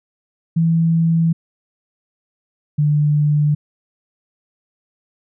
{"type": "tone pair in turn", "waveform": "sine", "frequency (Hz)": [164.81, 148.5], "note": ["E3", "D3"], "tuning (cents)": [0, 20], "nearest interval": "major second", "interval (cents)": 180, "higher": "first", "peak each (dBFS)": -12, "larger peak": "neither", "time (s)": [[0.56, 1.33], [2.78, 3.55]], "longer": "neither", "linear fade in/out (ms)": 10, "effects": []}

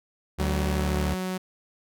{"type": "tone", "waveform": "sawtooth", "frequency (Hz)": 73.42, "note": "D2", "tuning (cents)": 0, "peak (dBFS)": -21, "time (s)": [0.38, 1.15], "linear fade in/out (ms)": 20}
{"type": "tone with pitch glide", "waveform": "sawtooth", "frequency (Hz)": [188.9, 185.44], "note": ["F#3", "F#3"], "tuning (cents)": [36, 4], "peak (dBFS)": -24, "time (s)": [0.39, 1.38], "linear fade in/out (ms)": 10, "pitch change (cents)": -32, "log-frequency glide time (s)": [0.7, 0.95]}
{"effects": []}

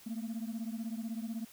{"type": "beating tone pair", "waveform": "sine", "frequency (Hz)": [220, 236], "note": ["A3", "A#3"], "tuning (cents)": [0, 22], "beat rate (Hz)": 16, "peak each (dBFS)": [-36, -38], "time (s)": [0.06, 1.45], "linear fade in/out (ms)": 10, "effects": ["tanh soft clip ceiling -33 dBFS", "white hiss -57 dBFS RMS until 1.52 s"]}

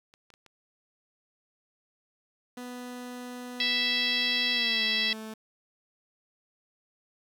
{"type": "clicks", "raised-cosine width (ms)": 0.2, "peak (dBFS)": -36, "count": 4, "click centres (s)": [0.139, 0.303, 0.339, 0.463]}
{"type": "tone with pitch glide", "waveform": "sawtooth", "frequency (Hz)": [247.3, 219.1], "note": ["B3", "A3"], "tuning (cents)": [3, -7], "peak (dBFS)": -34, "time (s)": [2.57, 5.34], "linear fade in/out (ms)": 5, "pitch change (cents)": -210, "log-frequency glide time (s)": [4.52, 4.83]}
{"type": "harmonic tone", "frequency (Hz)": 659.3, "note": "E5", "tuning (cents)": 0, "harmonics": [3, 4, 5, 6, 7, 8], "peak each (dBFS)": [-31, -32, -30, -31, -35, -35], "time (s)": [3.6, 5.13], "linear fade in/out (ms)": 2}
{"effects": ["9-bit"]}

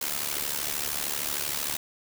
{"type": "noise with amplitude modulation", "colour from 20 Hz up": "white", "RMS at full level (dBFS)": -27, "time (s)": [0.01, 1.77], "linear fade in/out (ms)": 5, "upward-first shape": "sine", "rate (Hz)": 73, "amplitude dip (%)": 80, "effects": []}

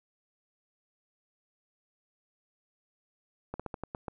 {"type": "slowing click train", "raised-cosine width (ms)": 1, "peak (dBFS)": -22, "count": 7, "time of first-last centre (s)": [3.54, 4.082], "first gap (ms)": 56, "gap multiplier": 1.19, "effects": []}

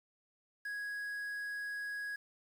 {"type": "tone with quantisation", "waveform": "triangle", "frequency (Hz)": 1661.2, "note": "G#6", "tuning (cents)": 0, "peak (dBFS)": -36, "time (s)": [0.65, 2.16], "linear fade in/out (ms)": 5, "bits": 10, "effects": []}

